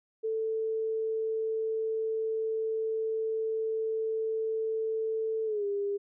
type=tone with pitch glide; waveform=sine; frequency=442.6 to 403.5 Hz; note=A4 to G#4; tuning=+10 to -50 cents; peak=-28 dBFS; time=0.23-5.98 s; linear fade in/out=20 ms; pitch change=-160 cents; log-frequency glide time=5.45-5.65 s; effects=none